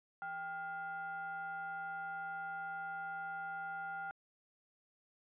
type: ring-modulated tone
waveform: triangle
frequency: 311.1 Hz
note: D#4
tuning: in tune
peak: -35 dBFS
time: 0.22-4.11 s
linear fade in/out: 0 ms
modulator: 1100 Hz
effects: resampled to 8000 Hz